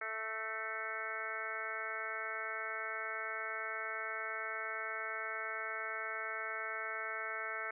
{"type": "harmonic tone with a mistuned harmonic", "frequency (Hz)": 220, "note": "A3", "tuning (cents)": 0, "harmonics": [2, 3, 4, 5, 6, 7, 8, 9, 10], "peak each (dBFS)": [-50, -48, -53, -54, -43, -44, -46, -48, -45], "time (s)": [0.01, 7.71], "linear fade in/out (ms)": 5, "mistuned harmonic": 8, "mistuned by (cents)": 28, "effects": []}